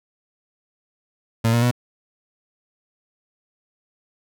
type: tone with pitch steps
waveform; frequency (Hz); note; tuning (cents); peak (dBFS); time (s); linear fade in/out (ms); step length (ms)
30% pulse; 114 / 118.09 / 122.32; A#2 / A#2 / B2; -38 / +23 / -16; -13; 1.44-1.713; 10; 91
effects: none